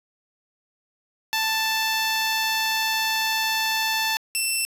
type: tone pair in turn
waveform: 10% pulse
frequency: 882 / 2681 Hz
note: A5 / E7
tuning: +4 / +29 cents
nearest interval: octave + perfect fifth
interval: 1925 cents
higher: second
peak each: -13 dBFS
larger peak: neither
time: 1.33-4.17 / 4.35-4.65 s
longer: first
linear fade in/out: 0 ms
effects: resampled to 32000 Hz + 7-bit